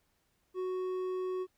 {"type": "tone with hard clipping", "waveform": "triangle", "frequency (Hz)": 370, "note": "F#4", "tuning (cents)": 0, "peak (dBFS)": -34, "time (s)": [0.54, 1.47], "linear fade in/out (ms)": 50, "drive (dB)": 9, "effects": ["pink hiss -75 dBFS RMS until 1.57 s"]}